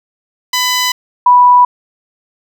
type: tone pair in turn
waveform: 10% pulse / sine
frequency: 1000 / 984.5 Hz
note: B5 / B5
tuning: +21 / -6 cents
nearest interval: unison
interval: 27 cents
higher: first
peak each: -3 dBFS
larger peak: neither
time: 0.53-0.92 / 1.26-1.65 s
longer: neither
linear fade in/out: 5 ms
effects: none